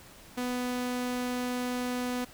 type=tone; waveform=sawtooth; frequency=248.1 Hz; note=B3; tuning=8 cents sharp; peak=-26 dBFS; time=0.37-2.25 s; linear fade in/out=10 ms; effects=pink hiss -52 dBFS RMS until 2.33 s